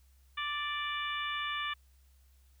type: harmonic tone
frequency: 587.3 Hz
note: D5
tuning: in tune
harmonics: 2 / 3 / 4 / 5 / 6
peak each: -37 / -39 / -40 / -41 / -42 dBFS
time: 0.37-1.74 s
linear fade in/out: 10 ms
effects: added 66 Hz sine -60 dBFS peak until 2.6 s + white hiss -72 dBFS RMS until 2.6 s